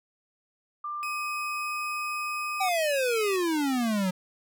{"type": "tone with pitch glide", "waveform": "sine", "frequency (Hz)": [1189, 1196.6], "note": ["D6", "D6"], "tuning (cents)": [21, 32], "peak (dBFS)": -31, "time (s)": [0.84, 2.69], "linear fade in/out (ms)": 5, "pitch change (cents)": 11, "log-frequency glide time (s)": [1.6, 1.7]}
{"type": "tone", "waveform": "40% pulse", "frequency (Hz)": 2531, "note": "D#7", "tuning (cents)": 29, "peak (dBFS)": -32, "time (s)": [1.03, 3.36], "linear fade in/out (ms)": 0}
{"type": "exponential sweep", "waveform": "square", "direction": "down", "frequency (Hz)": [784, 180], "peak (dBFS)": -25, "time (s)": [2.6, 4.11], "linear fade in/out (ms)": 10}
{"effects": []}